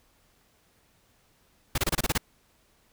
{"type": "noise bursts", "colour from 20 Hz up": "pink", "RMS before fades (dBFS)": -25, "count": 8, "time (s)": [1.75, 2.179], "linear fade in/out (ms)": 5, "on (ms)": 30, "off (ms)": 27, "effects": ["pink hiss -65 dBFS RMS until 2.92 s"]}